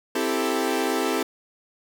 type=chord; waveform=sawtooth; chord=A minor seventh; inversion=first; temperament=equal; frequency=261.6 / 329.6 / 392 / 440 Hz; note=C4 / E4 / G4 / A4; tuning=0 / 0 / 0 / 0 cents; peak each=-24 dBFS; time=0.15-1.23 s; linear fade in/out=5 ms; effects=none